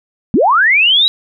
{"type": "linear sweep", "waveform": "sine", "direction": "up", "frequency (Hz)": [172.7, 3930], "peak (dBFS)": -7, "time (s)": [0.34, 1.08], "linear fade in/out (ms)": 0, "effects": []}